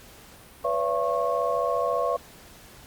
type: tone cluster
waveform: sine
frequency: 497.5 / 572 / 676 / 1092 Hz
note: B4 / D5 / E5 / C#6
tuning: +13 / -46 / +43 / -26 cents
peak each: -28 dBFS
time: 0.64-2.17 s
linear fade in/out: 10 ms
effects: pink hiss -49 dBFS RMS until 2.86 s + Opus 48 kbps